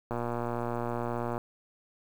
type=click train; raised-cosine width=1 ms; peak=-19 dBFS; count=152; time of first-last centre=0.11-1.379 s; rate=119 Hz; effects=8-bit